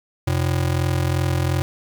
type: ring-modulated tone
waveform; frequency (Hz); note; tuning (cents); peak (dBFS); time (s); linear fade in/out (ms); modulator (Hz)
square; 110.8; A2; +13; -16; 0.27-1.62; 0; 21.4
effects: 8-bit